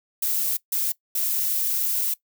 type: noise bursts at uneven times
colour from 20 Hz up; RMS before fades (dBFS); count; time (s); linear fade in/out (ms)
violet; -24; 3; 0.22-0.57 / 0.72-0.92 / 1.15-2.14; 5
effects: noise-tail reverb RT60 0.1 s tail -20 dB re dry